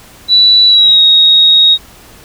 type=tone with pitch glide; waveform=sine; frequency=3951 to 3764 Hz; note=B7 to A#7; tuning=0 to +16 cents; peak=-3 dBFS; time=0.28-1.78 s; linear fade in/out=50 ms; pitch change=-84 cents; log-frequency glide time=0.67-1.01 s; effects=pink hiss -38 dBFS RMS until 2.24 s